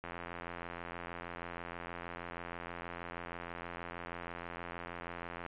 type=click train; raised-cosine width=0.5 ms; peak=-27 dBFS; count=469; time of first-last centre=0.04-5.463 s; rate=86.3 Hz; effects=resampled to 8000 Hz